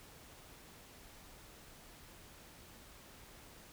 silence, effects pink hiss -57 dBFS RMS until 3.72 s

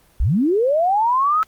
sine linear sweep, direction up, 37.05 to 1308 Hz, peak -14 dBFS, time 0.2-1.43 s, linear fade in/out 0 ms, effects pink hiss -55 dBFS RMS until 1.47 s + Opus 24 kbps

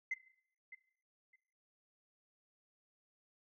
sine tone with echo, 2055 Hz, C7, 32 cents flat, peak -33 dBFS, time 0.11-0.14 s, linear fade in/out 5 ms, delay 610 ms, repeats 2, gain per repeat -15 dB, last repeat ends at 1.36 s, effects noise-tail reverb RT60 0.7 s tail -19 dB re dry + tanh soft clip ceiling -30 dBFS

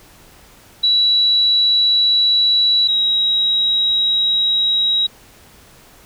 sine tone pair in turn, 3925 / 3835 Hz, B7 / A#7, -11 / +48 cents, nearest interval unison, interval 41 cents, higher first, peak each -11 / -13 dBFS, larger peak first, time 0.83-2.88 / 2.88-5.07 s, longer second, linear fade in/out 10 ms, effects pink hiss -46 dBFS RMS until 6.05 s

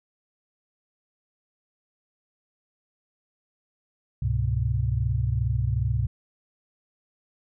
sine tone cluster, 68.2 / 102.5 / 125 Hz, C#2 / G#2 / B2, -28 / -22 / +21 cents, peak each -27 / -26 / -26 dBFS, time 4.22-6.07 s, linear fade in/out 5 ms, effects none

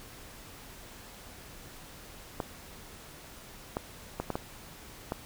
clicks, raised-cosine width 1 ms, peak -17 dBFS, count 6, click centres 2.402 / 3.769 / 4.2 / 4.303 / 4.355 / 5.121 s, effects pink hiss -49 dBFS RMS until 5.25 s

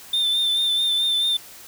triangle tone with vibrato, 3576 Hz, A7, 27 cents sharp, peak -17 dBFS, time 0.13-1.37 s, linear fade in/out 5 ms, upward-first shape sine, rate 4.6 Hz, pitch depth 31 cents each way, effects white hiss -43 dBFS RMS until 1.67 s

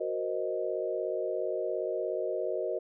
sine chord, C half-diminished seventh, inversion second, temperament equal, 370 / 466.2 / 523.3 / 622.3 Hz, Gb4 / Bb4 / C5 / Eb5, 0 / 0 / 0 / 0 cents, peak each -35 / -35 / -36 / -34 dBFS, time 0-2.79 s, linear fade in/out 10 ms, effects none

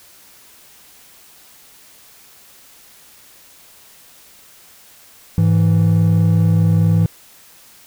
triangle tone pair together, 103.83 / 164.82 Hz, G#2 / E3, 0 / 0 cents, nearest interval minor sixth, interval 800 cents, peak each -11 dBFS, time 5.38-7.06 s, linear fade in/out 0 ms, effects tanh soft clip ceiling -2 dBFS + white hiss -46 dBFS RMS until 7.86 s

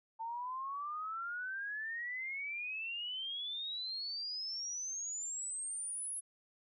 sine exponential sweep, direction up, 893 to 10760 Hz, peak -38 dBFS, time 0.19-6.21 s, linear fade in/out 20 ms, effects none

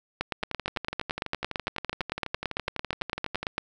two click trains, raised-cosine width 0.3 ms, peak -16 / -11 dBFS, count 37 / 31, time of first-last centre 0.43-3.43 / 0.21-3.581 s, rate 12 / 8.9 Hz, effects none

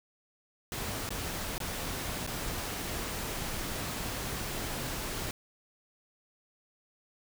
pink noise with dropouts, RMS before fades -36 dBFS, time 0.72-5.31 s, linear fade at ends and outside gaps 1 ms, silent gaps 1.091-1.105 / 1.581-1.602 / 2.266-2.274 s, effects none

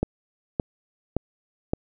click train, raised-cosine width 2 ms, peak -9 dBFS, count 4, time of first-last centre 0.03-1.735 s, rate 1.76 Hz, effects none

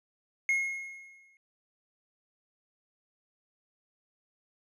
triangle tone with exponential decay, 2159 Hz, C#7, 46 cents flat, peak -21 dBFS, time 0.49-1.37 s, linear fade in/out 1 ms, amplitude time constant 190 ms, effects resampled to 24000 Hz

